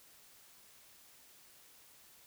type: silence
effects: white hiss -61 dBFS RMS until 2.26 s